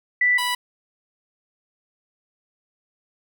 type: tone pair in turn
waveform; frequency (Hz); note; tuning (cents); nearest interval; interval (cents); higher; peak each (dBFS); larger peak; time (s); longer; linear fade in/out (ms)
sine / 15% pulse; 1976 / 984.9; B6 / B5; 0 / -5; octave; 1205; first; -15; neither; 0.21-0.38 / 0.38-0.55; neither; 5
effects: none